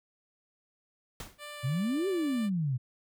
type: noise with exponential decay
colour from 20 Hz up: pink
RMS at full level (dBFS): -38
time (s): 1.2-1.44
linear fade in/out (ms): 2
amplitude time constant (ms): 51
type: tone with vibrato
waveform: 10% pulse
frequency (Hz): 587.3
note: D5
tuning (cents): 0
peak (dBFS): -33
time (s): 1.38-2.5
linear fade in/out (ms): 50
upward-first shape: sine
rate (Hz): 2.1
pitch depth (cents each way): 11
type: exponential two-way sweep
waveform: sine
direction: up then down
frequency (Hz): 119.7 to 400.9 to 119.7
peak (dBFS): -27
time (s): 1.63-2.78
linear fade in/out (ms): 20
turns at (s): 2.08
effects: none